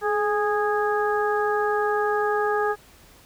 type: harmonic tone with a mistuned harmonic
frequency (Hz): 413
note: G#4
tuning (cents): -10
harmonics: 1 / 2 / 3 / 4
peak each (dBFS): -23 / -26 / -28 / -29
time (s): 0.01-2.76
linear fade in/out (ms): 50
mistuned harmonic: 1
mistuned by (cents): +38
effects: pink hiss -52 dBFS RMS until 3.25 s